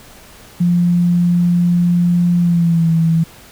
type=tone with pitch glide; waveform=sine; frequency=174.61 to 163.86 Hz; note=F3 to E3; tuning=0 to -10 cents; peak=-10 dBFS; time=0.6-3.24 s; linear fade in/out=10 ms; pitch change=-110 cents; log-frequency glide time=2.38-2.9 s; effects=pink hiss -41 dBFS RMS until 3.51 s